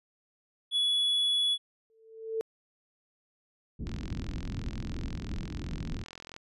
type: tone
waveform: triangle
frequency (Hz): 3396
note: G#7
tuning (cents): +38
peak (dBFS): -23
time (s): 0.71-1.58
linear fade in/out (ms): 50
type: tone with exponential growth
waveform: sine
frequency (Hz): 445.7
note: A4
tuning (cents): +22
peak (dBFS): -26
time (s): 1.9-2.41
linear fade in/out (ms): 0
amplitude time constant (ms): 110
type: low-pass noise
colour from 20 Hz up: pink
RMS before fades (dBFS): -36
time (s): 3.79-6.04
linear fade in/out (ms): 10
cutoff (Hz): 300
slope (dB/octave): 24
type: click train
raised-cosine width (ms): 0.2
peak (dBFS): -27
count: 108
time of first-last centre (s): 3.87-6.364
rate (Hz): 42.9
effects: resampled to 32000 Hz